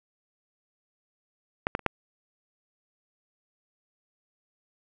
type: clicks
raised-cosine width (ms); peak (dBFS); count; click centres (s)
0.5; -9 / -10 / -29 / -7; 4; 1.669 / 1.751 / 1.793 / 1.863
effects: none